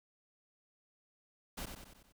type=noise with echo; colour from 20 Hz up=pink; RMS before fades=-42 dBFS; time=1.57-1.66 s; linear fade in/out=10 ms; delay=93 ms; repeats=5; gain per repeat=-5 dB; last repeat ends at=2.125 s; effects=none

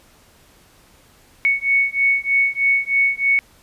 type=beating tone pair; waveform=sine; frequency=2217 / 2220.2 Hz; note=C#7 / C#7; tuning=0 / +2 cents; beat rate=3.2 Hz; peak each=-18 dBFS; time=1.45-3.39 s; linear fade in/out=0 ms; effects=pink hiss -52 dBFS RMS until 3.62 s + resampled to 32000 Hz

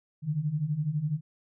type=beating tone pair; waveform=sine; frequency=142.8 / 154.8 Hz; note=D3 / D#3; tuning=-48 / -9 cents; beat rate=12 Hz; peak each=-32 / -28 dBFS; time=0.22-1.21 s; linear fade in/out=50 ms; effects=none

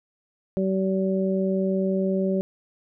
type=harmonic tone; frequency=190.8 Hz; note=G3; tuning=47 cents flat; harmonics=1 / 2 / 3; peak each=-23 / -26 / -28 dBFS; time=0.57-2.41 s; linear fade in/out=0 ms; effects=none

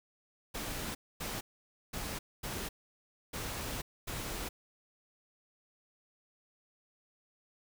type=noise bursts at uneven times; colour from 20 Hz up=pink; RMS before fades=-39 dBFS; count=6; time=0.54-0.95 / 1.2-1.41 / 1.93-2.19 / 2.43-2.69 / 3.33-3.82 / 4.07-4.49 s; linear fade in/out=10 ms; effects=none

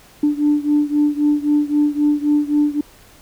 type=beating tone pair; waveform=sine; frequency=293.7 / 297.5 Hz; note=D4 / D4; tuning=0 / +22 cents; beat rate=3.8 Hz; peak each=-15 / -17 dBFS; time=0.23-2.81 s; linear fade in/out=5 ms; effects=tanh soft clip ceiling -7 dBFS + pink hiss -47 dBFS RMS until 3.21 s

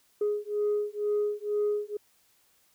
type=beating tone pair; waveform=sine; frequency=415.3 / 417.4 Hz; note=G#4 / G#4; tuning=0 / +9 cents; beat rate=2.1 Hz; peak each=-28 dBFS; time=0.21-1.97 s; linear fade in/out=5 ms; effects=tanh soft clip ceiling -21 dBFS + white hiss -66 dBFS RMS until 2.74 s

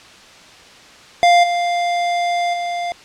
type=tone with level steps; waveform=square; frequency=698.5 Hz; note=F5; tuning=in tune; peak=-9 / -17 / -21 dBFS; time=1.23-2.92 s; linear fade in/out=0 ms; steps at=1.43 / 2.53 s; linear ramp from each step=10 ms; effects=white hiss -42 dBFS RMS until 3.04 s + low-pass 5000 Hz 12 dB/octave

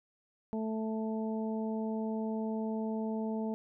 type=harmonic tone; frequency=220 Hz; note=A3; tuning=in tune; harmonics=1 / 2 / 3 / 4; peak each=-33 / -39 / -43 / -45 dBFS; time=0.53-3.54 s; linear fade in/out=0 ms; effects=none

